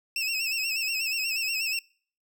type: tone with vibrato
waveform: 25% pulse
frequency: 2637 Hz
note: E7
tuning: in tune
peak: -23 dBFS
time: 0.16-1.79 s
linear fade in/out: 2 ms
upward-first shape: sine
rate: 8.3 Hz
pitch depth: 77 cents each way
effects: noise-tail reverb RT60 0.5 s tail -26 dB re dry